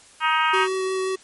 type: harmonic tone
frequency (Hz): 314.8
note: D#4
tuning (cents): +20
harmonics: 3 / 4 / 5 / 6 / 7 / 8 / 9 / 10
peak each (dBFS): -22 / -22 / -25 / -30 / -30 / -29 / -29 / -35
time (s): 0.2-0.68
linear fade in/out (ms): 50
type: tone with vibrato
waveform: square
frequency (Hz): 377.8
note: F#4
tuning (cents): +36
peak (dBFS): -23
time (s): 0.53-1.16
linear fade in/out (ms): 10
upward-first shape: triangle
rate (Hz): 5.7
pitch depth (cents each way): 9
effects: white hiss -50 dBFS RMS until 1.23 s + MP3 48 kbps